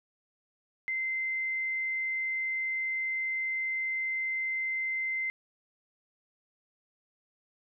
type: tone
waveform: sine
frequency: 2075 Hz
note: C7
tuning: 15 cents flat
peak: -29 dBFS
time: 0.88-5.3 s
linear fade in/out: 0 ms
effects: none

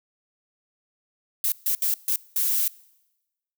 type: noise bursts at uneven times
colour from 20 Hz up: violet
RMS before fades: -23 dBFS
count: 5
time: 1.44-1.52 / 1.66-1.75 / 1.82-1.94 / 2.08-2.16 / 2.36-2.68 s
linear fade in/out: 2 ms
effects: noise-tail reverb RT60 1.0 s tail -23 dB re dry

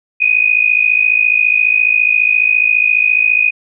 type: tone with amplitude modulation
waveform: sine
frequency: 2489 Hz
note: D#7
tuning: in tune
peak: -5 dBFS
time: 0.2-3.51 s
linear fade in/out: 20 ms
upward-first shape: sine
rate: 54.6 Hz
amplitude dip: 85%
effects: none

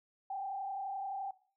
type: tone with frequency modulation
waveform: sine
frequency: 784 Hz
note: G5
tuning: in tune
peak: -36 dBFS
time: 0.3-1.31 s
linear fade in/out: 5 ms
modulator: 31.6 Hz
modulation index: 0.87
effects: noise-tail reverb RT60 0.4 s tail -18 dB re dry

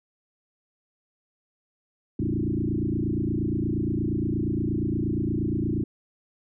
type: tone with frequency modulation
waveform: sine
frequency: 210 Hz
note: G#3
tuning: 19 cents sharp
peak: -23 dBFS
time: 2.19-5.84 s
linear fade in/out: 5 ms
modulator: 28.5 Hz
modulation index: 4.8
effects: none

